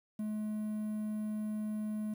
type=tone with quantisation; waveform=triangle; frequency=213.3 Hz; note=G#3; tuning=46 cents sharp; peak=-32 dBFS; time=0.19-2.14 s; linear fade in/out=5 ms; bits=10; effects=none